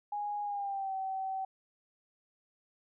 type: tone with pitch glide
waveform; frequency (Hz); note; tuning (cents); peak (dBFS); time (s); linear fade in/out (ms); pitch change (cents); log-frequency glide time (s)
sine; 826 to 766.2; G#5 to G5; -10 to -40; -33; 0.12-1.45; 5; -130; 0.43-0.94
effects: none